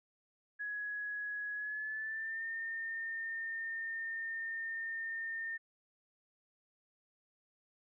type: tone with pitch glide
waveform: sine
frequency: 1676 to 1817.2 Hz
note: G#6 to A#6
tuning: +15 to -45 cents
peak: -37 dBFS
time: 0.59-5.58 s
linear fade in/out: 20 ms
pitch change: +140 cents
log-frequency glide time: 1.54-2.45 s
effects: none